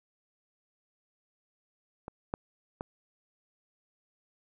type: clicks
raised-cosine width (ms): 1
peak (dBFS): -25 / -17 / -21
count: 3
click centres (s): 2.081 / 2.339 / 2.809
effects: none